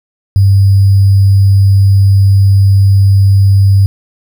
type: tone with sample-and-hold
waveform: sine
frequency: 98 Hz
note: G2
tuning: in tune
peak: -3 dBFS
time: 0.36-3.86 s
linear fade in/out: 0 ms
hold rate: 4900 Hz
effects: none